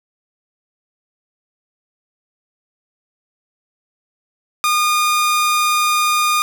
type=tone; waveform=sawtooth; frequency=1219 Hz; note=D#6; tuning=36 cents flat; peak=-10 dBFS; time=4.64-6.42 s; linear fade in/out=0 ms; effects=none